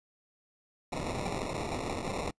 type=noise with sample-and-hold; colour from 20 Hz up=blue; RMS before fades=-35 dBFS; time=0.92-2.31 s; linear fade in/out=5 ms; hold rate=1575 Hz; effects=noise-tail reverb RT60 0.1 s tail -25 dB re dry + resampled to 22050 Hz